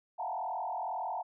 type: tone with frequency modulation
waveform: sine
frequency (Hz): 811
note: G#5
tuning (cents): -41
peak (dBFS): -33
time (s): 0.18-1.23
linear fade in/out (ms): 20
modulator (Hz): 42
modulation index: 3.1
effects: none